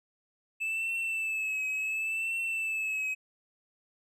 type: tone with vibrato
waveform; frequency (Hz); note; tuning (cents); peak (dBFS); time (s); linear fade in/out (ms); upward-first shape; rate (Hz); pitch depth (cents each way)
triangle; 2622; E7; -10; -28; 0.6-3.15; 20; triangle; 0.7; 56
effects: none